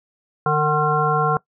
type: harmonic tone with a mistuned harmonic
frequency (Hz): 152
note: D#3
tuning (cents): -40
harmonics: 1 / 3 / 5 / 7 / 9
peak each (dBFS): -22 / -22 / -22 / -22 / -22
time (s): 0.46-1.37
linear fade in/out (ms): 2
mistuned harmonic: 5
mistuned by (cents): -25
effects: noise-tail reverb RT60 0.1 s tail -21 dB re dry